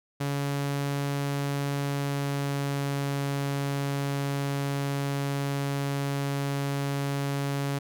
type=tone with pitch glide; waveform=sawtooth; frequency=141.2 to 140.14 Hz; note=C#3 to C#3; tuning=+32 to +19 cents; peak=-23 dBFS; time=0.2-7.79 s; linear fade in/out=10 ms; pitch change=-13 cents; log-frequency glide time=1.73-3.25 s; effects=none